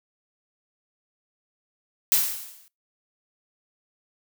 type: noise with exponential decay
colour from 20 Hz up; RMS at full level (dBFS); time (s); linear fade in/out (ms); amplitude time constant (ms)
blue; -17; 2.12-2.68; 0; 120
effects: noise-tail reverb RT60 0.2 s tail -22 dB re dry